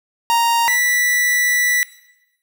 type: tone pair in turn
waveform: 45% pulse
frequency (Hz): 932.3 / 1964.1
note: A#5 / B6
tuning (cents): 0 / -10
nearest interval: octave + minor second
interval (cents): 1290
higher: second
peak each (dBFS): -13 / -14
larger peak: first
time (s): 0.3-0.68 / 0.68-1.83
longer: second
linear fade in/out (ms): 0
effects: noise-tail reverb RT60 0.9 s tail -17 dB re dry